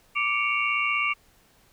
sine tone cluster, 1171 / 2218 / 2334 / 2765 Hz, D6 / C#7 / D7 / F7, -5 / 0 / -11 / -18 cents, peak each -28 dBFS, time 0.15-1.14 s, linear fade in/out 20 ms, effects pink hiss -60 dBFS RMS until 1.72 s

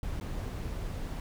brown noise with dropouts, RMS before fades -36 dBFS, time 0.03-1.2 s, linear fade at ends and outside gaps 1 ms, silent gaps 0.2-0.21 s, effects none

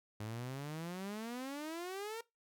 sawtooth exponential sweep, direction up, 103.83 to 467.6 Hz, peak -37 dBFS, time 0.2-2.21 s, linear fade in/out 5 ms, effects noise-tail reverb RT60 0.2 s tail -20 dB re dry

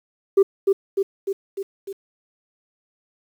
sine tone with echo, 392 Hz, G4, in tune, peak -8 dBFS, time 0.37-0.43 s, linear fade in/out 10 ms, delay 300 ms, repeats 5, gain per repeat -4 dB, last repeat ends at 1.93 s, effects tanh soft clip ceiling -8 dBFS + 8-bit

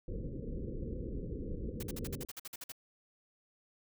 pink low-pass noise, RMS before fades -40 dBFS, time 0.08-2.25 s, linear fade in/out 2 ms, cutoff 520 Hz, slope 96 dB/octave
white noise bursts, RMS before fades -44 dBFS, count 12, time 1.8-2.721 s, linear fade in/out 5 ms, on 30 ms, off 51 ms
effects none

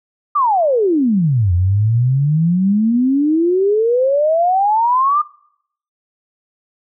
sine exponential two-way sweep, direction down then up, 1223 to 85.9 to 1223 Hz, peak -11 dBFS, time 0.35-5.22 s, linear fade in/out 10 ms, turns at 1.53 s, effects noise-tail reverb RT60 0.7 s tail -23 dB re dry

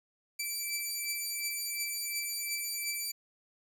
10% pulse beating tone pair, 2324 / 2326.8 Hz, D7 / D7, -19 / -17 cents, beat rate 2.8 Hz, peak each -30 / -26 dBFS, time 0.39-3.12 s, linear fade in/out 10 ms, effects none

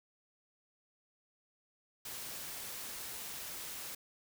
white noise, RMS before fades -44 dBFS, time 2.05-3.95 s, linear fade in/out 5 ms, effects none

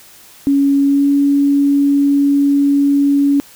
sine tone with pitch glide, 279.1 to 282.2 Hz, C#4 to C#4, +12 to +31 cents, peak -9 dBFS, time 0.47-3.4 s, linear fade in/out 0 ms, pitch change +19 cents, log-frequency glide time 0.85-1.09 s, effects white hiss -42 dBFS RMS until 3.55 s

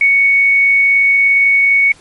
sine tone, 2224 Hz, C#7, 5 cents sharp, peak -7 dBFS, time 0.01-1.92 s, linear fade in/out 2 ms, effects pink hiss -44 dBFS RMS until 2 s + MP3 48 kbps

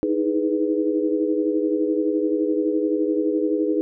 sine chord, E major seventh, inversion third, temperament equal with one note detuned, 311.1 / 322.8 / 415.3 / 493.9 Hz, D#4 / E4 / G#4 / B4, 0 / -36 / 0 / 0 cents, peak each -22 / -27 / -24 / -26 dBFS, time 0.03-3.81 s, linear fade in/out 0 ms, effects none

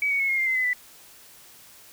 sine tone with pitch steps, 2276 / 2232 / 2188 / 2146 / 2104 / 2063 / 2023 / 1983.7 Hz, C#7 / C#7 / C#7 / C7 / C7 / C7 / B6 / B6, +45 / +11 / -23 / +43 / +9 / -25 / +41 / +7 cents, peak -21 dBFS, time 0.02-0.732 s, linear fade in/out 2 ms, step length 89 ms, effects white hiss -50 dBFS RMS until 1.92 s

